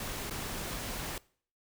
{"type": "noise with dropouts", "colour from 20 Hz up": "pink", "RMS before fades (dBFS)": -38, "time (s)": [0, 1.18], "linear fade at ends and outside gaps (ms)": 2, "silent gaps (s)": [0.298, 0.308], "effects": ["noise-tail reverb RT60 0.5 s tail -22 dB re dry"]}